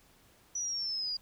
sine linear sweep, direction down, 5920 to 4800 Hz, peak -32 dBFS, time 0.55-1.17 s, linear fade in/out 5 ms, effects pink hiss -63 dBFS RMS until 1.21 s

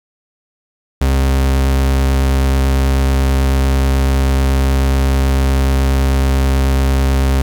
40% pulse tone with vibrato, 67 Hz, C2, 42 cents sharp, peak -10 dBFS, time 1.01-7.42 s, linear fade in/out 5 ms, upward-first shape sine, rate 9.2 Hz, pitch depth 9 cents each way, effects 7-bit

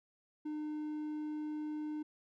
triangle tone, 303.4 Hz, D#4, 44 cents flat, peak -35 dBFS, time 0.45-2.03 s, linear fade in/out 10 ms, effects none

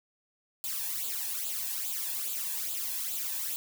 blue noise with flanger, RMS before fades -34 dBFS, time 0.64-3.56 s, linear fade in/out 0 ms, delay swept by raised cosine 0.26 to 1.19 ms, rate 2.4 Hz, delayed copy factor +0.7, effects none

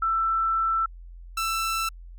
sine / sawtooth tone pair in turn, 1332 / 1332 Hz, E6 / E6, +18 / +18 cents, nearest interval unison, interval 0 cents, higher neither, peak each -21 dBFS, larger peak neither, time 0.02-0.86 / 1.37-1.89 s, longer first, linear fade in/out 5 ms, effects added 43 Hz sine -40 dBFS peak until 2.18 s

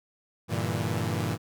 sawtooth chord, E half-diminished seventh, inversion first, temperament equal, 98 / 116.54 / 146.83 / 164.81 Hz, G2 / Bb2 / D3 / E3, 0 / 0 / 0 / 0 cents, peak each -28 / -27 / -31 / -29 dBFS, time 0.48-1.38 s, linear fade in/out 50 ms, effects none

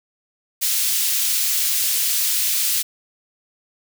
white high-pass noise, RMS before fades -20 dBFS, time 0.61-2.83 s, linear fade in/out 20 ms, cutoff 2900 Hz, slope 12 dB/octave, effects none

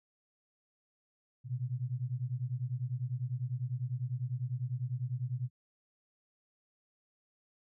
sine beating tone pair, 120 / 130 Hz, B2 / C3, -49 / -11 cents, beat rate 10 Hz, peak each -36 / -36 dBFS, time 1.44-5.5 s, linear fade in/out 50 ms, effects none

